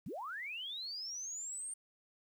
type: linear sweep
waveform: sine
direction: up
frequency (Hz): 116.9 to 8870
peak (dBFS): -40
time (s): 0.06-1.74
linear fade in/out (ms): 5
effects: 11-bit